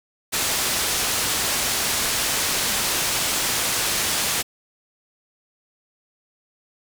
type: low-pass noise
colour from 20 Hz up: white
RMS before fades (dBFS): -23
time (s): 0.32-4.43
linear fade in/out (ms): 20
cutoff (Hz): 9600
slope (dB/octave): 12
effects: none

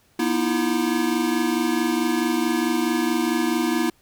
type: tone cluster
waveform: square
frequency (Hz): 241.5 / 314 / 338.6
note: B3 / D#4 / E4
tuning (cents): -39 / +16 / +46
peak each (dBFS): -25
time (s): 0.19-3.9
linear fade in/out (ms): 5
effects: pink hiss -60 dBFS RMS until 4.01 s

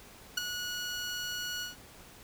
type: tone with ADSR envelope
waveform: 15% pulse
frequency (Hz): 1459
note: F#6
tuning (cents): -25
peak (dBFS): -18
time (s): 0.37-1.76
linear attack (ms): 8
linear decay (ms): 10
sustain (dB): -10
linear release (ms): 140
effects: pink hiss -53 dBFS RMS until 2.23 s

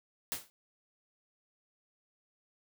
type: noise with exponential decay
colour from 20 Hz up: white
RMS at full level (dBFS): -32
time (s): 0.32-0.5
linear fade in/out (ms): 0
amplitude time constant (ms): 39
effects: none

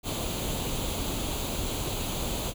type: noise with comb filter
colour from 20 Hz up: pink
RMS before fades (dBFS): -31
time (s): 0.03-2.54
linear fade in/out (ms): 50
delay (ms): 0.28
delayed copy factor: +0.65
effects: none

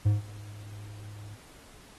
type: tone with ADSR envelope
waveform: triangle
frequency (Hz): 103.83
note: G#2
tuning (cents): 0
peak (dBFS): -16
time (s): 0.05-1.38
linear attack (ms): 17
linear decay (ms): 150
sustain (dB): -23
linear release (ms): 44
effects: pink hiss -54 dBFS RMS until 1.98 s + AAC 32 kbps

